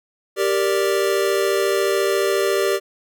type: chord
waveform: square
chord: G minor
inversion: none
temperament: equal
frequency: 392 / 466.2 / 587.3 Hz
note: G4 / Bb4 / D5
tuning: 0 / 0 / 0 cents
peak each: -20 / -24 / -24 dBFS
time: 0.36-2.8 s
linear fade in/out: 50 ms
effects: none